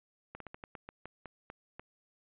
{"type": "slowing click train", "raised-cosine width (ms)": 0.5, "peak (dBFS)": -29, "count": 11, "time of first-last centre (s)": [0.35, 1.796], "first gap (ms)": 53, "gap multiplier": 1.21, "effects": ["resampled to 8000 Hz"]}